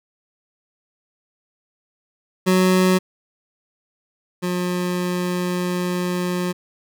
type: tone pair in turn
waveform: 25% pulse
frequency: 185 / 179.11 Hz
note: F#3 / F3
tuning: 0 / +44 cents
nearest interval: minor second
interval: 56 cents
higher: first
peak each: -10 / -17 dBFS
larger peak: first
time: 2.46-2.99 / 4.42-6.53 s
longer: second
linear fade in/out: 20 ms
effects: none